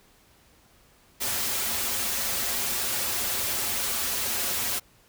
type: noise with comb filter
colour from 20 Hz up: white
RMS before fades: -28 dBFS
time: 1.2-4.8 s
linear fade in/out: 20 ms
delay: 6.5 ms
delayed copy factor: -0.8
effects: pink hiss -59 dBFS RMS until 5.08 s